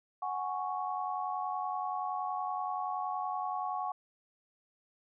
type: chord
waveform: sine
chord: F# suspended second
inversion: none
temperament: equal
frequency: 740 / 830.6 / 1108.7 Hz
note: F#5 / G#5 / C#6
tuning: 0 / 0 / 0 cents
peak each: -36 / -38 / -37 dBFS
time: 0.22-3.92 s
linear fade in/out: 5 ms
effects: none